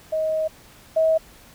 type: tone pair in turn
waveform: sine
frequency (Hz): 630 / 641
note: D#5 / E5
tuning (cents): +21 / -49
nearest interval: unison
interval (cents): 30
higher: second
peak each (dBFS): -20 / -15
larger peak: second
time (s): 0.12-0.48 / 0.96-1.18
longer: first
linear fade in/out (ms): 10
effects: pink hiss -49 dBFS RMS until 1.54 s